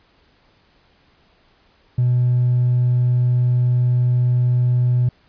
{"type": "tone with hard clipping", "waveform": "sine", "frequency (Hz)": 123.47, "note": "B2", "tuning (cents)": 0, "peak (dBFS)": -14, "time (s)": [1.98, 5.09], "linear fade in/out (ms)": 5, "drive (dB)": 1, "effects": ["pink hiss -57 dBFS RMS until 5.28 s", "resampled to 11025 Hz"]}